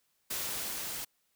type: noise with level ramp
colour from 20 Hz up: white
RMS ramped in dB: -35 to -39 dBFS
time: 0.3-1.05 s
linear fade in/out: 10 ms
effects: white hiss -75 dBFS RMS until 1.35 s